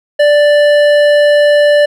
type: tone with hard clipping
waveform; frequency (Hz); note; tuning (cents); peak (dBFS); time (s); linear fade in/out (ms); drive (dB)
triangle; 587.3; D5; 0; -7; 0.19-1.86; 10; 15
effects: none